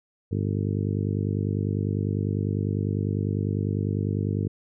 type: harmonic tone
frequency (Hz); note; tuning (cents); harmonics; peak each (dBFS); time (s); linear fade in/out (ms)
50; G1; +35; 2 / 3 / 4 / 5 / 6 / 7 / 8 / 9; -26 / -30 / -32 / -34 / -36 / -37 / -38 / -39; 0.31-4.48; 10
effects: none